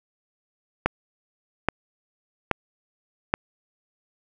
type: click train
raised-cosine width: 0.5 ms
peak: -4 dBFS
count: 4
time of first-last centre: 0.86-3.339 s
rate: 1.21 Hz
effects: none